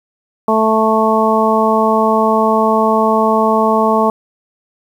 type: harmonic tone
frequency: 220 Hz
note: A3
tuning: in tune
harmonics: 1 / 2 / 3 / 4 / 5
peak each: -16 / -16 / -16 / -16 / -16 dBFS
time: 0.48-4.1 s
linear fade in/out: 2 ms
effects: 7-bit